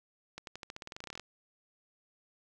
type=accelerating click train; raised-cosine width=0.2 ms; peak=-25 dBFS; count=18; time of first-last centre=0.38-1.197 s; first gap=92 ms; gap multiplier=0.91; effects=none